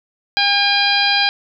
harmonic tone, 807 Hz, G#5, 50 cents flat, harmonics 1 / 2 / 3 / 4 / 5 / 6, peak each -20 / -20 / -20 / -20 / -20 / -20 dBFS, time 0.37-1.29 s, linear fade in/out 0 ms, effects none

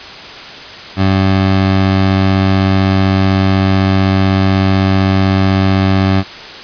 20% pulse tone, 95.9 Hz, G2, 37 cents flat, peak -4 dBFS, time 0.96-6.24 s, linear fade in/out 50 ms, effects white hiss -29 dBFS RMS until 6.63 s + resampled to 11025 Hz

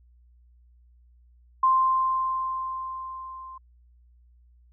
sine tone with level ramp, 1046.5 Hz, C6, in tune, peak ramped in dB -16 to -39 dBFS, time 1.63-3.58 s, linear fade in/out 5 ms, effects added 60 Hz sine -54 dBFS peak until 4.72 s

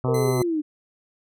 harmonic tone, 127.5 Hz, C3, 44 cents flat, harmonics 1 / 2 / 3 / 4 / 5 / 6 / 7 / 8 / 9 / 10, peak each -23 / -29 / -30 / -33 / -33 / -37 / -36 / -38 / -37 / -41 dBFS, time 0.04-0.42 s, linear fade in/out 2 ms
sine linear sweep, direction down, 475.6 to 293.7 Hz, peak -21 dBFS, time 0.07-0.62 s, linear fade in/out 20 ms
10% pulse tone, 2039 Hz, C7, 45 cents flat, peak -25 dBFS, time 0.14-0.43 s, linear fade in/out 5 ms
effects none

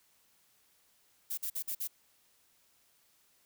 violet noise bursts, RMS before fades -36 dBFS, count 5, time 1.3-1.876 s, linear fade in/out 10 ms, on 76 ms, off 49 ms, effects white hiss -69 dBFS RMS until 3.45 s

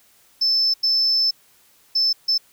triangle tone bursts at uneven times, 5274 Hz, E8, in tune, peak -13 dBFS, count 4, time 0.41-0.74 / 0.83-1.31 / 1.95-2.13 / 2.28-2.38 s, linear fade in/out 10 ms, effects tanh soft clip ceiling -13 dBFS + white hiss -56 dBFS RMS until 2.52 s

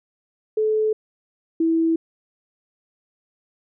sine tone pair in turn, 432.8 / 327.1 Hz, A4 / E4, -29 / -13 cents, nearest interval perfect fourth, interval 484 cents, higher first, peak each -17 / -16 dBFS, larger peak second, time 0.57-0.93 / 1.6-1.96 s, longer neither, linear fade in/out 5 ms, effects none

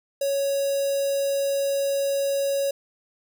square tone with notch filter, 555 Hz, C#5, 2 cents sharp, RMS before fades -24 dBFS, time 0.21-2.71 s, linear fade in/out 5 ms, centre 1900 Hz, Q 0.5, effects none

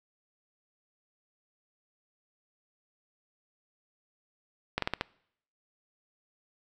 slowing click train, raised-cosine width 0.3 ms, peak -12 dBFS, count 5, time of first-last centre 4.78-5.011 s, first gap 43 ms, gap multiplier 1.2, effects noise-tail reverb RT60 0.7 s tail -24 dB re dry

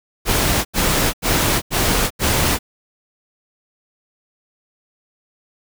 pink noise bursts, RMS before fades -17 dBFS, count 5, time 0.25-2.59 s, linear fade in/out 50 ms, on 400 ms, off 85 ms, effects none

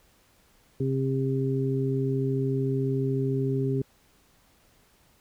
harmonic tone, 133.7 Hz, C3, 38 cents sharp, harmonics 1 / 2 / 3, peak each -26 / -30 / -29 dBFS, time 0.8-3.82 s, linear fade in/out 5 ms, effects pink hiss -62 dBFS RMS until 5.2 s

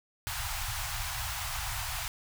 pink band-stop noise, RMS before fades -35 dBFS, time 0.27-2.08 s, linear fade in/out 0 ms, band 120 to 730 Hz, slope 48 dB/octave, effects none

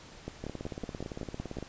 two click trains, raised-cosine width 2 ms, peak -23 / -24 dBFS, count 8 / 22, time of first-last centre 0.28-1.586 / 0.44-1.626 s, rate 5.36 / 17.7 Hz, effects pink hiss -51 dBFS RMS until 1.68 s + resampled to 16000 Hz

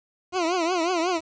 20% pulse tone with vibrato, 347 Hz, F4, 11 cents flat, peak -17 dBFS, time 0.32-1.21 s, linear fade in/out 50 ms, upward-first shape triangle, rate 5.5 Hz, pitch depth 160 cents each way, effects resampled to 16000 Hz + 8-bit

